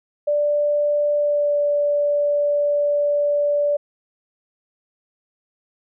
sine tone with pitch glide, 587.3 to 581.9 Hz, D5 to D5, 0 to -16 cents, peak -16 dBFS, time 0.27-3.77 s, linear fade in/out 10 ms, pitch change -16 cents, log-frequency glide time 1.15-1.58 s, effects none

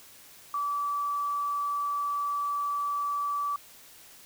sine tone, 1154 Hz, D6, 31 cents flat, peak -27 dBFS, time 0.54-3.56 s, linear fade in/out 2 ms, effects white hiss -52 dBFS RMS until 4.25 s

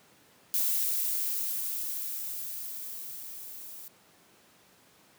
violet noise with level ramp, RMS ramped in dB -27 to -45 dBFS, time 0.54-3.88 s, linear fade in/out 0 ms, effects pink hiss -60 dBFS RMS until 5.18 s + high-pass 150 Hz 12 dB/octave

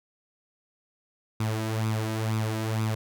sawtooth tone with flanger, 110 Hz, A2, in tune, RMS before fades -28 dBFS, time 1.4-2.95 s, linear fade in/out 5 ms, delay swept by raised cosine 0.81 to 3.21 ms, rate 2.1 Hz, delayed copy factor +0.6, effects none

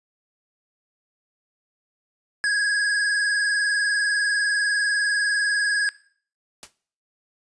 square tone with vibrato, 1660 Hz, G#6, 1 cent flat, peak -20 dBFS, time 2.44-5.89 s, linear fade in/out 0 ms, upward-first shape triangle, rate 20 Hz, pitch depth 63 cents each way
white noise with exponential decay, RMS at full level -34 dBFS, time 6.63-6.73 s, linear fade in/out 0 ms, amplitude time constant 20 ms
effects noise-tail reverb RT60 0.5 s tail -20 dB re dry + resampled to 22050 Hz

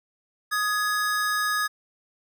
square tone pair together, 1244.5 / 1680.2 Hz, D#6 / G#6, 0 / +20 cents, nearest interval perfect fourth, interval 520 cents, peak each -27 / -26 dBFS, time 0.51-1.68 s, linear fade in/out 20 ms, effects none

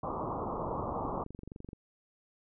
white low-pass noise, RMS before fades -36 dBFS, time 0.03-1.24 s, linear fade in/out 5 ms, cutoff 1200 Hz, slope 96 dB/octave
click train, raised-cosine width 3 ms, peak -31 dBFS, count 29, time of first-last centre 0.54-1.731 s, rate 23.5 Hz
effects none

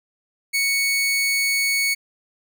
sawtooth tone, 2220 Hz, C#7, 2 cents sharp, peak -15 dBFS, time 0.53-1.95 s, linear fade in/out 20 ms, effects none

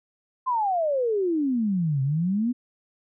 sine exponential two-way sweep, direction down then up, 1055 to 130.9 to 254.1 Hz, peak -21 dBFS, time 0.46-2.53 s, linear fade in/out 20 ms, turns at 2.02 s, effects none

